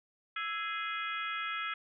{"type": "harmonic tone with a mistuned harmonic", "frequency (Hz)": 415.3, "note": "G#4", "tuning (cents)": 0, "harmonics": [3, 4, 5, 6, 7, 8], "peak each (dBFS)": [-37, -41, -41, -42, -49, -44], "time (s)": [0.36, 1.74], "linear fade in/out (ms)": 5, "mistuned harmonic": 3, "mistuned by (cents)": 99, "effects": []}